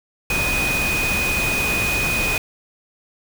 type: tone in noise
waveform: sine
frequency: 2489 Hz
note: D#7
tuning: in tune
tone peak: -20 dBFS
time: 0.3-2.38 s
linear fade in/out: 2 ms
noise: pink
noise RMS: -24 dBFS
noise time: 0.3-2.38 s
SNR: +1 dB
effects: none